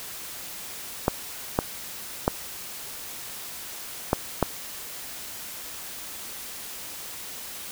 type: clicks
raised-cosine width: 1 ms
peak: -5 dBFS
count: 5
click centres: 1.081 / 1.589 / 2.279 / 4.131 / 4.427 s
effects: white hiss -38 dBFS RMS until 7.71 s